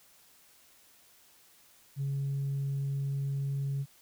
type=tone; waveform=sine; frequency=138.59 Hz; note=C#3; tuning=in tune; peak=-28 dBFS; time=1.96-3.86 s; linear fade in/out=50 ms; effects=tanh soft clip ceiling -27 dBFS + white hiss -61 dBFS RMS until 4.01 s